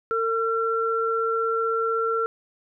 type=tone pair together; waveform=sine; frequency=453.2 / 1358 Hz; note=A#4 / F6; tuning=-49 / -49 cents; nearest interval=octave + perfect fifth; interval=1900 cents; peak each=-24 dBFS; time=0.11-2.26 s; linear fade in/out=0 ms; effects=none